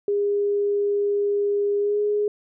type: tone with pitch glide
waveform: sine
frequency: 407.1 to 415.7 Hz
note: G#4 to G#4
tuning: -35 to +2 cents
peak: -19 dBFS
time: 0.08-2.28 s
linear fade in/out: 2 ms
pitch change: +37 cents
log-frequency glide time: 1.79-1.99 s
effects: none